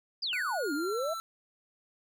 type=exponential two-way sweep; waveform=sine; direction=down then up; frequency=5090 to 276.5 to 681 Hz; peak=-30 dBFS; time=0.22-1.14 s; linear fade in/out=10 ms; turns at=0.73 s
type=tone with pitch glide; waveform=square; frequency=1480 to 1333.9 Hz; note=F#6 to E6; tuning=0 to +20 cents; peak=-36 dBFS; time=0.33-1.2 s; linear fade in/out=0 ms; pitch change=-180 cents; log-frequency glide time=0.48-1.02 s
effects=none